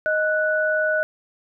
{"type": "tone pair together", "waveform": "sine", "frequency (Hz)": [622.3, 1480.1], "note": ["D#5", "F#6"], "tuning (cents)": [0, 0], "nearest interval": "octave + minor third", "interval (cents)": 1500, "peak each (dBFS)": [-21, -21], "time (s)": [0.06, 1.03], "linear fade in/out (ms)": 0, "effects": []}